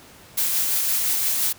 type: noise with tremolo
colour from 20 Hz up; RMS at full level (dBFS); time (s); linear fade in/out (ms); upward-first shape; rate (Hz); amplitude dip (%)
blue; -21; 0.37-1.53; 10; sine; 5.8; 25
effects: pink hiss -47 dBFS RMS until 1.58 s + high-pass 60 Hz 12 dB/octave